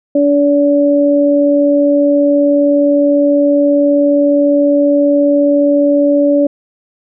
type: tone pair together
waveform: sine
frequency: 287.7 / 573 Hz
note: D4 / D5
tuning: -36 / -43 cents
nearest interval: octave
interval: 1193 cents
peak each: -10 dBFS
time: 0.15-6.47 s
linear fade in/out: 5 ms
effects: none